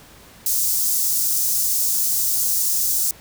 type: high-pass noise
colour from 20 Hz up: white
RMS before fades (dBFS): -20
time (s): 0.46-3.11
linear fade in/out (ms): 2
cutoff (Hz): 5500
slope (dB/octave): 24
effects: pink hiss -46 dBFS RMS until 3.2 s